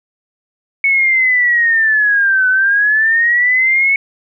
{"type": "linear two-way sweep", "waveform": "sine", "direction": "down then up", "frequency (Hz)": [2217, 1500, 2217], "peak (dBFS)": -9, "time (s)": [0.84, 3.96], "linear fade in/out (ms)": 2, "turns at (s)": 2.48, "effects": []}